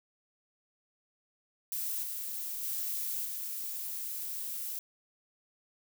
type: noise with level steps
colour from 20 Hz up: violet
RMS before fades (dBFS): -35 / -38 / -35 / -38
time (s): 1.72-4.79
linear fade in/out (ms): 2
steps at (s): 2.03 / 2.63 / 3.25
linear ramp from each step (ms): 5
effects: none